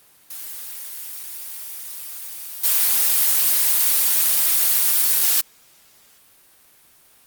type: noise with level steps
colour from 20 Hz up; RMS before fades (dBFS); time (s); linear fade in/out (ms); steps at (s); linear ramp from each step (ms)
blue; -33 / -17; 0.3-5.41; 5; 2.63; 20
effects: white hiss -53 dBFS RMS until 7.26 s + Opus 32 kbps